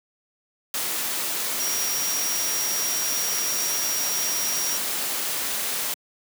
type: tone in noise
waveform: sine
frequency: 5680 Hz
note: F8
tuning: 28 cents sharp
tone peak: -26 dBFS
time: 1.6-4.77 s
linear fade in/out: 2 ms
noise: white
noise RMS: -27 dBFS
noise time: 0.74-5.94 s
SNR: -2 dB
effects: high-pass 200 Hz 12 dB/octave